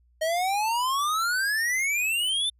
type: exponential sweep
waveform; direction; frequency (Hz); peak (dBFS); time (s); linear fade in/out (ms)
square; up; 622.3 to 3594; -24; 0.21-2.5; 10
effects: added 60 Hz sine -59 dBFS peak until 2.59 s + resampled to 32000 Hz